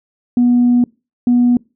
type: tone pair in turn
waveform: sine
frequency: 243.6 / 243.6 Hz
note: B3 / B3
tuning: -24 / -24 cents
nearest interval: unison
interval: 0 cents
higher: neither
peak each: -7 dBFS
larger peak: neither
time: 0.37-0.84 / 1.27-1.57 s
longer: first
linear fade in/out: 2 ms
effects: noise-tail reverb RT60 0.3 s tail -26 dB re dry + tanh soft clip ceiling -5 dBFS